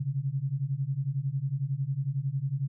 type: beating tone pair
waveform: sine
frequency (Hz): 130.81 / 141.81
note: C3 / C#3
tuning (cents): 0 / +40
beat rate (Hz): 11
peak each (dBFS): -31 / -30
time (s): 0-2.68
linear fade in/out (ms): 10
effects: none